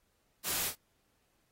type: noise with echo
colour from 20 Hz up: white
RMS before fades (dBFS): -34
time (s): 0.43-0.72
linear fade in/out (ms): 50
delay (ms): 36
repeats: 1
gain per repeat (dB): -8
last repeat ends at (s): 0.756
effects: pink hiss -75 dBFS RMS until 1.51 s + AAC 48 kbps